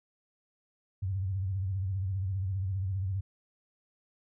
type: tone with vibrato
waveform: sine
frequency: 95.5 Hz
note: G2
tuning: 45 cents flat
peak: -29 dBFS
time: 1.02-3.21 s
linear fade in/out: 10 ms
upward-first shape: sine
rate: 15 Hz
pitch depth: 94 cents each way
effects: none